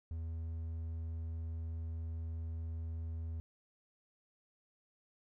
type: tone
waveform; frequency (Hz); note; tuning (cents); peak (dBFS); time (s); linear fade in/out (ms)
triangle; 81.6; E2; -17; -36; 0.11-3.4; 0
effects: none